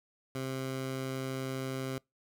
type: tone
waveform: 15% pulse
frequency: 132.1 Hz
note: C3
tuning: 17 cents sharp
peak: -28 dBFS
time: 0.35-1.98 s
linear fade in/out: 2 ms
effects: noise-tail reverb RT60 0.2 s tail -26 dB re dry